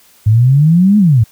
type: exponential two-way sweep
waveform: sine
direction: up then down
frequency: 103.4 to 214.8 to 103.4 Hz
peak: -5 dBFS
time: 0.26-1.24 s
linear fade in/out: 10 ms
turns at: 0.98 s
effects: white hiss -47 dBFS RMS until 1.31 s